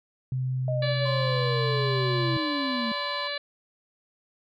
sine tone, 129 Hz, C3, 24 cents flat, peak -25 dBFS, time 0.32-2.37 s, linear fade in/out 2 ms
sine linear sweep, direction down, 630 to 220 Hz, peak -28 dBFS, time 0.68-2.92 s, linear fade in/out 2 ms
harmonic tone, 577 Hz, D5, 31 cents flat, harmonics 1 / 2 / 3 / 4 / 5 / 6 / 7 / 8, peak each -35 / -41 / -35 / -39 / -41 / -41 / -34 / -45 dBFS, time 0.82-3.38 s, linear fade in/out 5 ms
triangle tone with pitch glide, 1047 to 1022.5 Hz, C6 to C6, +1 to -40 cents, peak -31 dBFS, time 1.05-3.28 s, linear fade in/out 10 ms, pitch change -41 cents, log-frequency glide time 1.76-3.05 s
effects none

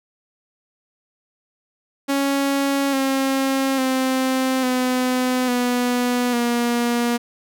sawtooth tone with pitch steps, 277.2 / 269 / 261 / 253.3 / 245.8 / 238.5 Hz, C#4 / C4 / C4 / B3 / B3 / A#3, 0 / +48 / -4 / +44 / -8 / +40 cents, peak -14 dBFS, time 2.08-7.18 s, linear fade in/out 20 ms, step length 850 ms, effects none

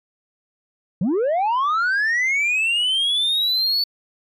sine linear sweep, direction up, 155.56 to 4490 Hz, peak -14 dBFS, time 1.01-3.84 s, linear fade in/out 5 ms, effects tanh soft clip ceiling -16 dBFS + MP3 96 kbps

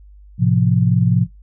sine chord, F major, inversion first, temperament equal with one note detuned, 110 / 130.13 / 174.61 Hz, A2 / C3 / F3, 0 / -9 / 0 cents, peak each -16 dBFS, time 0.38-1.27 s, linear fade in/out 50 ms, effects noise-tail reverb RT60 0.2 s tail -24 dB re dry + added 50 Hz sine -40 dBFS peak until 1.42 s

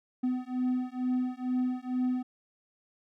triangle beating tone pair, 251.3 / 253.5 Hz, B3 / B3, +30 / +45 cents, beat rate 2.2 Hz, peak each -29 / -29 dBFS, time 0.23-2.23 s, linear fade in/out 10 ms, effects none

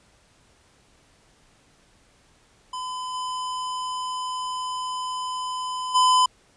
square tone with level steps, 1012 Hz, B5, 42 cents sharp, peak -30 / -28 / -16 dBFS, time 2.73-6.26 s, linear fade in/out 5 ms, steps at 3.13 / 5.94 s, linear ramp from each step 20 ms, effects pink hiss -59 dBFS RMS until 6.56 s + resampled to 22050 Hz

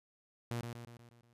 sawtooth tone with echo, 118.5 Hz, A#2, 29 cents sharp, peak -32 dBFS, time 0.51-0.61 s, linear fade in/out 0 ms, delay 120 ms, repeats 6, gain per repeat -5 dB, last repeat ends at 1.33 s, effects resampled to 32000 Hz

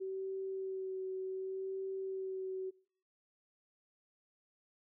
sine tone with vibrato, 380.5 Hz, F#4, 48 cents sharp, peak -37 dBFS, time 0-2.71 s, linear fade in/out 20 ms, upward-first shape sine, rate 0.67 Hz, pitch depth 16 cents each way, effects noise-tail reverb RT60 0.6 s tail -25 dB re dry

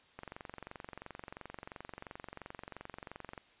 click train, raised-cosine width 0.5 ms, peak -29 dBFS, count 74, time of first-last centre 0.19-3.378 s, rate 22.9 Hz, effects white hiss -64 dBFS RMS until 3.6 s + resampled to 8000 Hz

